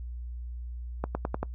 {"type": "accelerating click train", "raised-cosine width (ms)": 1, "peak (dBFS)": -15, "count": 5, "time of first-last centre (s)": [1.04, 1.43], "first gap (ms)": 110, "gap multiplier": 0.92, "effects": ["noise-tail reverb RT60 0.1 s tail -24 dB re dry", "added 60 Hz sine -35 dBFS peak until 1.54 s"]}